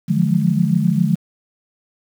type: tone cluster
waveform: sine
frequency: 148.7 / 173.3 / 180.8 / 212.9 Hz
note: D3 / F3 / F#3 / G#3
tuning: +22 / -13 / -40 / +43 cents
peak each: -19 dBFS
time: 0.08-1.16 s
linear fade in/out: 20 ms
effects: 7-bit

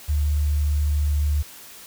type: tone with quantisation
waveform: sine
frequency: 73.8 Hz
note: D2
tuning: 9 cents sharp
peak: -18 dBFS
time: 0.08-1.43 s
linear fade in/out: 20 ms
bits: 8
effects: white hiss -43 dBFS RMS until 1.86 s

